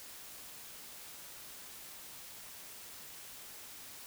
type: silence
effects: white hiss -50 dBFS RMS until 4.06 s